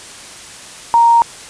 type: tone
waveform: sine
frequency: 932.3 Hz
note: A#5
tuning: in tune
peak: -6 dBFS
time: 0.94-1.22 s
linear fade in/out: 0 ms
effects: white hiss -34 dBFS RMS until 1.49 s + resampled to 22050 Hz